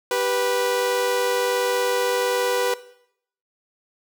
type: tone pair together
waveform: sawtooth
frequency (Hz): 390.2 / 491.6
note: G4 / B4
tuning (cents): -8 / -8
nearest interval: major third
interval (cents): 400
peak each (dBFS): -23 / -17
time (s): 0.11-2.74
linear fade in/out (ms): 2
effects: noise-tail reverb RT60 0.7 s tail -17 dB re dry